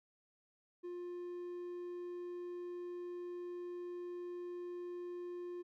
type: tone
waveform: triangle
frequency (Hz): 353.1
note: F4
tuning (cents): +19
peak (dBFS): -40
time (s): 0.83-5.63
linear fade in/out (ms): 20
effects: none